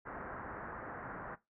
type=low-pass noise; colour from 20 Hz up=white; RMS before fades=-45 dBFS; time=0.05-1.36 s; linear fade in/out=20 ms; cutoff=1700 Hz; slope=48 dB/octave; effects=noise-tail reverb RT60 0.2 s tail -17 dB re dry